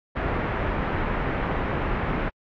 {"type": "low-pass noise", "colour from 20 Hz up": "pink", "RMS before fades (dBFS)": -26, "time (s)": [0.15, 2.3], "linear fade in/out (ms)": 20, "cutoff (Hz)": 2100, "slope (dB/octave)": 24, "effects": ["AAC 48 kbps"]}